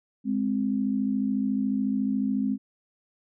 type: tone pair together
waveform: sine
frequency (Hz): 207.7 / 261.7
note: G#3 / C4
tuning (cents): 0 / 0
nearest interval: major third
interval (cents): 400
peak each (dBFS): -26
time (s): 0.24-2.58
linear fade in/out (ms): 50
effects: none